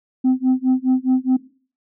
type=tone with tremolo; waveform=sine; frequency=258 Hz; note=C4; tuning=24 cents flat; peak=-9 dBFS; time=0.24-1.37 s; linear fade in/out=10 ms; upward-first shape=sine; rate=4.8 Hz; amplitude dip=100%; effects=noise-tail reverb RT60 0.4 s tail -18 dB re dry + tanh soft clip ceiling -11 dBFS